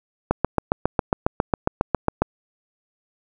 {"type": "click train", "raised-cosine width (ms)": 1, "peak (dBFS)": -3, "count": 15, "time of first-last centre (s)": [0.31, 2.22], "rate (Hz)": 7.33, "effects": []}